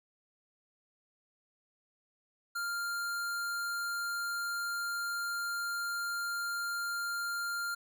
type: tone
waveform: square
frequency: 1396.9 Hz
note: F6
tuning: in tune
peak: -34 dBFS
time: 2.55-7.75 s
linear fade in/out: 10 ms
effects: none